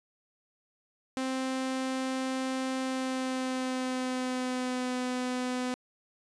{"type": "tone with pitch glide", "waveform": "sawtooth", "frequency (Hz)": [261.6, 251.5], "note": ["C4", "B3"], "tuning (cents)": [0, 32], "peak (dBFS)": -26, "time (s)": [1.17, 5.74], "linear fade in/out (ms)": 0, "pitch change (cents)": -68, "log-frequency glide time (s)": [2.8, 4.96], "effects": ["resampled to 22050 Hz"]}